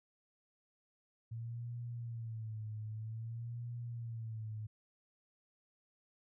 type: tone with vibrato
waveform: sine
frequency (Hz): 113.5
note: A#2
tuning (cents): -46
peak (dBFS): -40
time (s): 1.31-4.67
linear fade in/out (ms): 10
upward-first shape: sine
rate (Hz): 0.52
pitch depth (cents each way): 89
effects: none